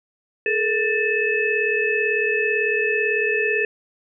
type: tone cluster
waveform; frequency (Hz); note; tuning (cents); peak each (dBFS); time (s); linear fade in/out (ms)
sine; 422.8 / 460.8 / 1773 / 2590; G#4 / A#4 / A6 / E7; +31 / -20 / +13 / -31; -23 / -27 / -23 / -23; 0.46-3.65; 2
effects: none